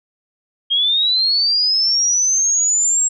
sine linear sweep, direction up, 3206 to 7630 Hz, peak -13 dBFS, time 0.7-3.09 s, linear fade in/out 20 ms, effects none

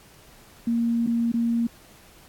sine tone with dropouts, 233.1 Hz, A#3, in tune, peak -20 dBFS, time 0.67-1.67 s, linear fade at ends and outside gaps 5 ms, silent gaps 1.065-1.072 / 1.319-1.339 s, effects pink hiss -52 dBFS RMS until 2.28 s + AAC 64 kbps

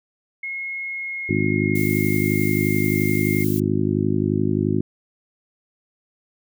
sine tone with pitch glide, 2164 to 2124 Hz, C#7 to C7, -42 to +25 cents, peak -26 dBFS, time 0.43-3.44 s, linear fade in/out 5 ms, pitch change -33 cents, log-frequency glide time 0.83-2.78 s
harmonic tone, 51.5 Hz, G#1, 14 cents flat, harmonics 2 / 3 / 4 / 5 / 6 / 7, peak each -25 / -25 / -25 / -25 / -25 / -25 dBFS, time 1.29-4.81 s, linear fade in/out 5 ms
violet noise, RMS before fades -32 dBFS, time 1.75-3.6 s, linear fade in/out 5 ms
effects none

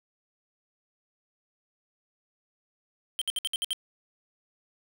square tone bursts, 3136 Hz, G7, in tune, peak -27 dBFS, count 7, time 3.19-3.731 s, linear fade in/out 0 ms, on 25 ms, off 61 ms, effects none

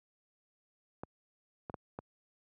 clicks, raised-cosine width 1 ms, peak -26 dBFS, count 4, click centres 1.035 / 1.698 / 1.742 / 1.989 s, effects high-pass 80 Hz 12 dB/octave

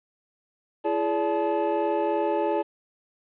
triangle tone cluster, 336.6 / 419.4 / 576 / 867 Hz, E4 / G#4 / D5 / A5, +36 / +17 / -34 / -26 cents, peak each -26 dBFS, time 0.84-2.63 s, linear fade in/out 20 ms, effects resampled to 8000 Hz + 9-bit

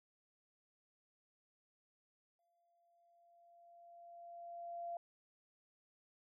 sine tone with exponential growth, 688 Hz, F5, 26 cents flat, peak -40 dBFS, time 2.39-4.97 s, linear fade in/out 2 ms, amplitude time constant 560 ms, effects none

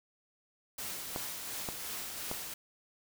white noise with tremolo, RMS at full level -39 dBFS, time 0.78-2.54 s, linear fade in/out 5 ms, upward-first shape triangle, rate 2.8 Hz, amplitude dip 35%
clicks, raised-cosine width 1 ms, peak -22 dBFS, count 3, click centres 1.161 / 1.688 / 2.314 s
effects none

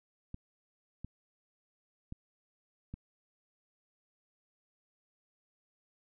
clicks, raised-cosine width 5 ms, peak -29 dBFS, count 4, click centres 0.344 / 1.046 / 2.124 / 2.94 s, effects none

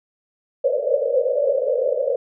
white band-pass noise, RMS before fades -20 dBFS, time 0.64-2.16 s, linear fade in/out 5 ms, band 480 to 580 Hz, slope 96 dB/octave, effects none

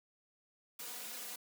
white noise with comb filter, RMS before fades -45 dBFS, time 0.79-1.36 s, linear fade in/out 5 ms, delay 4.1 ms, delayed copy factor +0.85, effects high-pass 200 Hz 12 dB/octave

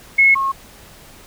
sine tone pair in turn, 2180 / 1084 Hz, C#7 / C#6, -29 / -39 cents, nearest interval octave, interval 1210 cents, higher first, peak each -8 / -16 dBFS, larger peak first, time 0.18-0.35 / 0.35-0.52 s, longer neither, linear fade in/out 10 ms, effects pink hiss -43 dBFS RMS until 1.26 s

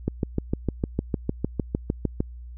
click train, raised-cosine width 3 ms, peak -10 dBFS, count 15, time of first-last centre 0.08-2.204 s, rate 6.59 Hz, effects added 60 Hz sine -37 dBFS peak until 2.57 s

